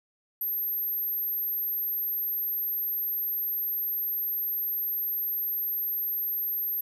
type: tone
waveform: sine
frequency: 12830 Hz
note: G9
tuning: 39 cents sharp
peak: -26 dBFS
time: 0.41-6.81 s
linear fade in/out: 5 ms
effects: tanh soft clip ceiling -23 dBFS + 11-bit